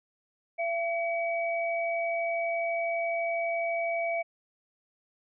sine tone pair together, 675 / 2273 Hz, E5 / C#7, +41 / +43 cents, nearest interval octave + major sixth, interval 2102 cents, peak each -28 / -33 dBFS, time 0.58-4.23 s, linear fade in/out 20 ms, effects none

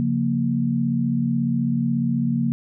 sine chord, Bb minor, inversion first, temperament equal with one note detuned, 138.59 / 176.75 / 233.1 Hz, Db3 / F3 / Bb3, 0 / +21 / 0 cents, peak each -24 / -26 / -21 dBFS, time 0-2.52 s, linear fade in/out 0 ms, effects none

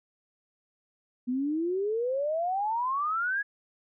sine exponential sweep, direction up, 242.5 to 1693 Hz, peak -26 dBFS, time 1.27-3.43 s, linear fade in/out 20 ms, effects none

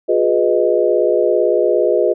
sine chord, F half-diminished seventh, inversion none, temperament equal with one note detuned, 357.8 / 415.3 / 493.9 / 622.3 Hz, F4 / Ab4 / Cb5 / Eb5, +42 / 0 / 0 / 0 cents, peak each -17 dBFS, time 0.08-2.14 s, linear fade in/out 20 ms, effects none

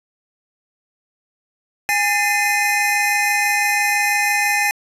square tone cluster, 824 / 1785 / 2065 / 2498 Hz, G#5 / A6 / C7 / D#7, -14 / +24 / -23 / +6 cents, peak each -22 dBFS, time 1.89-4.71 s, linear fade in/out 0 ms, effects resampled to 32000 Hz + 7-bit

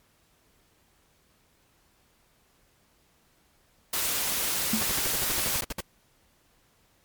white noise, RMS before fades -28 dBFS, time 3.93-5.61 s, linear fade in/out 5 ms
sine tone with exponential decay, 220 Hz, A3, in tune, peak -20 dBFS, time 4.73-4.87 s, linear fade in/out 5 ms, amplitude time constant 30 ms
pink noise bursts, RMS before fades -32 dBFS, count 13, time 4.81-5.806 s, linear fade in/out 2 ms, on 24 ms, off 57 ms
effects pink hiss -65 dBFS RMS until 7.04 s + MP3 96 kbps

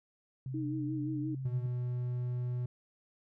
sine tone with pitch glide, 130.81 to 132.79 Hz, C3 to C3, 0 to +26 cents, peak -36 dBFS, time 0.46-1.66 s, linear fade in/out 2 ms, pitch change +26 cents, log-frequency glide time 0.97-1.46 s
sine tone with vibrato, 305.9 Hz, D#4, 29 cents flat, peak -34 dBFS, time 0.54-1.35 s, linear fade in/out 5 ms, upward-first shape sine, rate 5.7 Hz, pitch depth 56 cents each way
triangle tone, 123.47 Hz, B2, in tune, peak -30 dBFS, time 1.45-2.66 s, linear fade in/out 5 ms
effects none

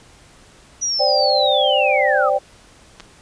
sine linear sweep, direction down, 5880 to 1174.7 Hz, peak -18 dBFS, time 0.81-2.3 s, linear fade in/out 20 ms
sine chord, C suspended second, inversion none, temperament equal, 523.3 / 587.3 / 784 Hz, C5 / D5 / G5, 0 / 0 / 0 cents, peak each -20 / -18 / -19 dBFS, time 0.99-2.39 s, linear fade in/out 20 ms
clicks, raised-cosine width 0.2 ms, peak -19 dBFS, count 2, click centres 2.999 / 3.005 s
effects pink hiss -48 dBFS RMS until 3.21 s + resampled to 22050 Hz

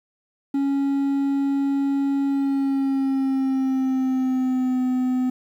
triangle tone with pitch glide, 277.2 to 254.2 Hz, C#4 to C4, 0 to -50 cents, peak -17 dBFS, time 0.54-5.3 s, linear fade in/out 5 ms, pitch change -150 cents, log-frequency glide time 2.27-4.81 s, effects 9-bit

